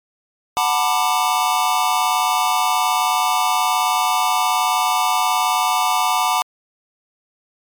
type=chord; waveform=square; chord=B minor seventh; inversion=second; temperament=just; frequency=740.8 / 889 / 987.8 / 1185.3 Hz; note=F#5 / A5 / B5 / D6; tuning=+2 / +18 / 0 / +16 cents; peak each=-22 dBFS; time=0.57-6.42 s; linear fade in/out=0 ms; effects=MP3 96 kbps